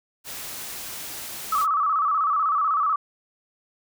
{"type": "noise", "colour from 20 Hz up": "white", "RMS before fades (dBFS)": -35, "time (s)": [0.24, 1.67], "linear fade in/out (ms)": 50}
{"type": "tone with vibrato", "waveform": "sine", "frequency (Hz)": 1220, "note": "D#6", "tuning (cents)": -34, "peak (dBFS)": -19, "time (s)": [1.52, 2.96], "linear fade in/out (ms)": 5, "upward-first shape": "square", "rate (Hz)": 16, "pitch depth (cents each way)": 90}
{"effects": []}